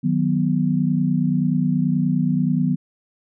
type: chord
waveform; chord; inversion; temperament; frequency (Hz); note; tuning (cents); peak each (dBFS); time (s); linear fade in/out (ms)
sine; B major; first; equal; 155.56 / 185 / 246.9; D#3 / F#3 / B3; 0 / 0 / 0; -21; 0.03-2.76; 20
effects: none